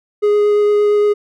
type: tone with vibrato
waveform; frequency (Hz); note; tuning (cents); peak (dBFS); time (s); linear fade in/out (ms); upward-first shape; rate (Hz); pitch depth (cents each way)
triangle; 415.3; G#4; 0; -8; 0.22-1.14; 20; triangle; 8.7; 9
effects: none